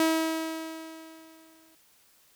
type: tone with exponential decay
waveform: sawtooth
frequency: 321.8 Hz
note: E4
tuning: 42 cents flat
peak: -17 dBFS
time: 0-1.75 s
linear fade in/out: 2 ms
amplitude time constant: 380 ms
effects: white hiss -62 dBFS RMS until 2.35 s